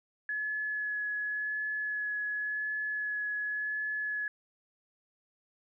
sine tone with vibrato, 1700 Hz, G#6, 40 cents sharp, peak -31 dBFS, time 0.29-4.28 s, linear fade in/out 2 ms, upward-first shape sine, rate 0.91 Hz, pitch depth 11 cents each way, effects none

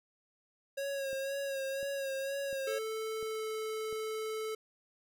square tone with vibrato, 547 Hz, C#5, 23 cents flat, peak -35 dBFS, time 0.77-2.79 s, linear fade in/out 10 ms, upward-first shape sine, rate 2 Hz, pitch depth 34 cents each way
click train, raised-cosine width 2 ms, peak -38 dBFS, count 5, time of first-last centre 1.13-3.927 s, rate 1.43 Hz
square tone with pitch glide, 440 to 436.7 Hz, A4 to A4, 0 to -13 cents, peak -36 dBFS, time 2.67-4.55 s, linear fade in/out 5 ms, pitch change -13 cents, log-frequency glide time 3.21-3.44 s
effects none

